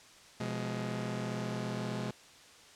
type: chord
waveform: sawtooth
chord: F diminished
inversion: second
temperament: just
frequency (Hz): 125.72 / 174.61 / 209.5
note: Cb3 / F3 / Ab3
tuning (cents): +31 / 0 / +15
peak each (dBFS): -34 / -38 / -34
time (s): 0.4-2.11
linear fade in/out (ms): 5
effects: white hiss -56 dBFS RMS until 2.75 s + low-pass 7000 Hz 12 dB/octave